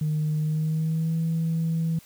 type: tone with pitch glide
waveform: sine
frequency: 153.3 to 163.36 Hz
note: D#3 to E3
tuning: -25 to -15 cents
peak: -21 dBFS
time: 0.01-1.99 s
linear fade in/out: 5 ms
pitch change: +110 cents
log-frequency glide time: 0.39-1.18 s
effects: tanh soft clip ceiling -19 dBFS + white hiss -53 dBFS RMS until 2.05 s